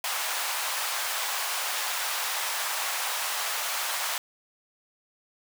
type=high-pass noise; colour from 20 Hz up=pink; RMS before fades=-30 dBFS; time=0.04-4.18 s; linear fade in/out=2 ms; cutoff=750 Hz; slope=24 dB/octave; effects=none